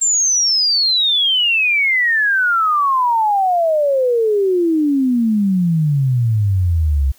sine exponential sweep, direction down, 7459 to 65.41 Hz, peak -12 dBFS, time 0.01-7.12 s, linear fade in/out 10 ms, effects white hiss -51 dBFS RMS until 7.18 s

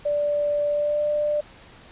sine tone with pitch glide, 586 to 594.5 Hz, D5 to D5, -4 to +21 cents, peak -20 dBFS, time 0.05-1.41 s, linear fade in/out 10 ms, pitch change +25 cents, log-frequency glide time 0.69-1.01 s, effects pink hiss -48 dBFS RMS until 1.91 s + resampled to 8000 Hz

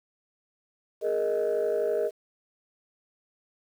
sine chord, Ab suspended second, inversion none, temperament just, 415.3 / 467.2 / 623 Hz, Ab4 / Bb4 / Eb5, 0 / +4 / +2 cents, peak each -27 dBFS, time 1.01-2.11 s, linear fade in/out 50 ms, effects tanh soft clip ceiling -19 dBFS + 9-bit

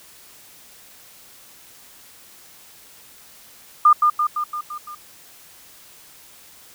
sine tone with echo, 1209 Hz, D6, 50 cents sharp, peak -8 dBFS, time 3.85-3.93 s, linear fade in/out 5 ms, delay 170 ms, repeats 6, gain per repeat -4 dB, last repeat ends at 4.95 s, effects white hiss -47 dBFS RMS until 6.74 s

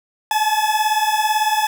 40% pulse beating tone pair, 850 / 868 Hz, G#5 / A5, +40 / -24 cents, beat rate 18 Hz, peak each -18 dBFS, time 0.31-1.67 s, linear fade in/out 2 ms, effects none

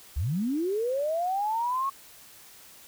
sine linear sweep, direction up, 58 to 1108.7 Hz, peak -25 dBFS, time 0.16-1.9 s, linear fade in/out 10 ms, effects white hiss -51 dBFS RMS until 2.87 s

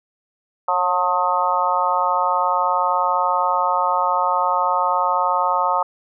harmonic tone with a mistuned harmonic, 179.6 Hz, F3, 49 cents sharp, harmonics 3 / 4 / 5 / 6 / 7, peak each -26 / -24 / -20 / -23 / -22 dBFS, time 0.68-5.83 s, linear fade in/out 5 ms, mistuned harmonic 3, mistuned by +27 cents, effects none

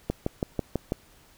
click train, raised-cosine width 2 ms, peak -12 dBFS, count 6, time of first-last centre 0.1-0.921 s, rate 6.09 Hz, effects pink hiss -57 dBFS RMS until 1.37 s

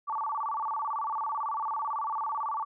sine tone with vibrato, 1009 Hz, B5, 37 cents sharp, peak -29 dBFS, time 0.07-2.65 s, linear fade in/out 20 ms, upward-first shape square, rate 18 Hz, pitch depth 230 cents each way, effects none

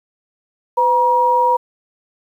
sine tone pair together, 505 / 953.3 Hz, B4 / A#5, +39 / +39 cents, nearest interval major seventh, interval 1100 cents, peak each -18 / -12 dBFS, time 0.77-1.57 s, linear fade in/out 10 ms, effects 8-bit

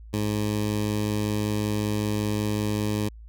15% pulse tone with notch filter, 105.3 Hz, G#2, 24 cents sharp, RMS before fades -26 dBFS, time 0.13-3.09 s, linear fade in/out 10 ms, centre 1400 Hz, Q 1.2, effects added 55 Hz sine -41 dBFS peak until 3.28 s

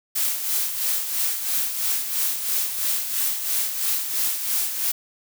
blue noise with tremolo, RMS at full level -22 dBFS, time 0.15-4.92 s, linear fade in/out 10 ms, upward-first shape sine, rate 3 Hz, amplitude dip 55%, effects none

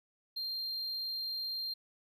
triangle tone, 4186 Hz, C8, in tune, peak -34 dBFS, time 0.36-1.74 s, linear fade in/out 10 ms, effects none

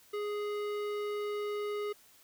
sine tone with hard clipping, 415.3 Hz, G#4, in tune, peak -35 dBFS, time 0.13-1.93 s, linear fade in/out 10 ms, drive 15 dB, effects white hiss -61 dBFS RMS until 2.23 s

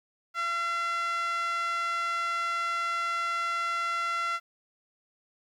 5% pulse tone with band-pass filter, 681 Hz, F5, 44 cents flat, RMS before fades -30 dBFS, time 0.34-4.4 s, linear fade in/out 50 ms, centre 1500 Hz, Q 4.9, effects 11-bit

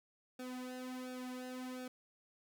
sawtooth tone with flanger, 253.5 Hz, B3, 45 cents sharp, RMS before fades -45 dBFS, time 0.39-1.88 s, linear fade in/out 5 ms, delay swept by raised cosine 0.98 to 3.08 ms, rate 1.4 Hz, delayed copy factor -0.8, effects none

